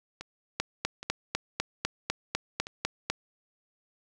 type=two click trains; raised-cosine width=0.2 ms; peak=-22 / -10 dBFS; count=4 / 11; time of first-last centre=0.21-2.669 / 0.6-3.1 s; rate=1.22 / 4 Hz; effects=none